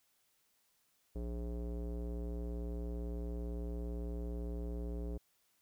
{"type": "tone with low-pass filter", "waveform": "square", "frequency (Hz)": 58.9, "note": "A#1", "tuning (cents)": 19, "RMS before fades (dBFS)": -40, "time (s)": [1.15, 5.18], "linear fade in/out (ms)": 10, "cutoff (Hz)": 460, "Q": 2.2, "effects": ["white hiss -75 dBFS RMS until 5.61 s"]}